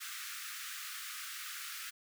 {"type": "high-pass noise", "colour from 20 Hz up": "pink", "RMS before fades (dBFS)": -44, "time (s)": [0, 1.91], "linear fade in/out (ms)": 20, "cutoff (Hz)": 1200, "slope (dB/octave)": 96, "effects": []}